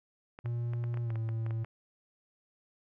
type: clicks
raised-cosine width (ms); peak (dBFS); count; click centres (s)
0.5; -31; 12; 0.389 / 0.459 / 0.735 / 0.84 / 0.942 / 0.973 / 1.104 / 1.157 / 1.29 / 1.464 / 1.508 / 1.646
type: tone with pitch glide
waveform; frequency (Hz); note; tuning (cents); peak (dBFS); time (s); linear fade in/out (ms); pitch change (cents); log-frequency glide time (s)
triangle; 118.7 to 112.69; A#2 to A2; +32 to +42; -29; 0.44-1.65; 20; -90; 1.03-1.14
effects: none